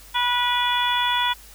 harmonic tone, 487.7 Hz, B4, 22 cents flat, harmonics 2 / 3 / 4 / 5 / 6 / 7, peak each -22 / -28 / -30 / -31 / -32 / -24 dBFS, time 0.14-1.34 s, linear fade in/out 20 ms, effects added 50 Hz sine -47 dBFS peak until 1.54 s + white hiss -47 dBFS RMS until 1.54 s

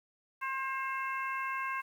harmonic tone, 533 Hz, C5, 32 cents sharp, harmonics 2 / 3 / 4 / 5, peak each -35 / -39 / -41 / -43 dBFS, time 0.41-1.82 s, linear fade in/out 20 ms, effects 10-bit

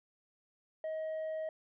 sine tone with tanh clipping, 632 Hz, D#5, 27 cents sharp, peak -36 dBFS, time 0.84-1.49 s, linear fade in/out 2 ms, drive 3 dB, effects none

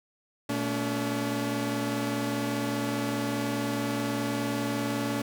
sawtooth tone cluster, 119.8 / 219.8 / 284.8 Hz, A#2 / A3 / C#4, +48 / -2 / +47 cents, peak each -31 / -29 / -26 dBFS, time 0.49-5.22 s, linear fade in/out 5 ms, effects none

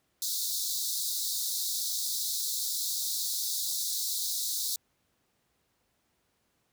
pink high-pass noise, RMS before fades -32 dBFS, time 0.22-4.76 s, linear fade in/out 2 ms, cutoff 3700 Hz, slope 96 dB/octave, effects pink hiss -74 dBFS RMS until 6.72 s + high-pass 60 Hz 12 dB/octave

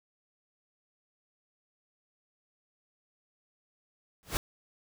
pink noise with exponential growth, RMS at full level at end -26 dBFS, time 4.23-4.37 s, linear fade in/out 0 ms, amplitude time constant 29 ms, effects none

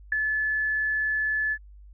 sine tone with ADSR envelope, 1728 Hz, A6, 32 cents flat, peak -17 dBFS, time 0.12-1.58 s, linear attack 5 ms, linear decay 4 ms, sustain -6 dB, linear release 59 ms, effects added 50 Hz sine -45 dBFS peak until 1.93 s

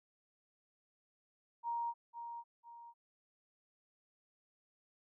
sine tone with echo, 938 Hz, A#5, 11 cents sharp, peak -35 dBFS, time 1.63-1.94 s, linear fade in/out 50 ms, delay 500 ms, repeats 2, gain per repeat -8 dB, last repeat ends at 2.94 s, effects none

